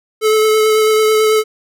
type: tone with vibrato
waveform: square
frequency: 433.4 Hz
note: A4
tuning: 26 cents flat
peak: -10 dBFS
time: 0.21-1.44 s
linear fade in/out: 50 ms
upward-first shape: triangle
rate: 9.1 Hz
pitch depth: 17 cents each way
effects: none